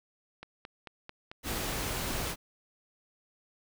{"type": "click train", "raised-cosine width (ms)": 0.3, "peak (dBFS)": -27, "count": 6, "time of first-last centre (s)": [0.43, 1.536], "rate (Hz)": 4.52}
{"type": "noise", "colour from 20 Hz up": "pink", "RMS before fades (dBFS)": -34, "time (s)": [1.43, 2.36], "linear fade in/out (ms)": 50}
{"effects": []}